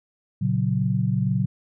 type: chord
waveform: sine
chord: F# major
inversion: first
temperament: equal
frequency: 116.54 / 138.59 / 185 Hz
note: A#2 / C#3 / F#3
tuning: 0 / 0 / 0 cents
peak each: -24 dBFS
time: 0.41-1.46 s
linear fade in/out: 10 ms
effects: none